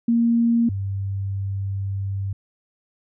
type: tone pair in turn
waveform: sine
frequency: 233.1 / 98.01 Hz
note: A#3 / G2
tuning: 0 / 0 cents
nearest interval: octave + minor third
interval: 1500 cents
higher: first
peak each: -15 / -23 dBFS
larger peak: first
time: 0.08-0.69 / 0.69-2.33 s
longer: second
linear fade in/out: 5 ms
effects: none